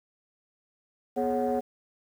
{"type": "tone cluster", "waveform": "sine", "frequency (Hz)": [245, 421.8, 550, 739], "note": ["B3", "G#4", "C#5", "F#5"], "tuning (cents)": [-14, 27, -14, -2], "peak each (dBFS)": -29, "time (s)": [1.16, 1.61], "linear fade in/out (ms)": 20, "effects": ["tanh soft clip ceiling -19 dBFS", "9-bit"]}